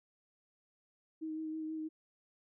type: tone with vibrato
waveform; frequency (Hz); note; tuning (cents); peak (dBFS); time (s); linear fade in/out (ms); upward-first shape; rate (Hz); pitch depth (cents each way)
sine; 314.9; D#4; +21; -37; 1.21-1.89; 20; sine; 6.2; 18
effects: none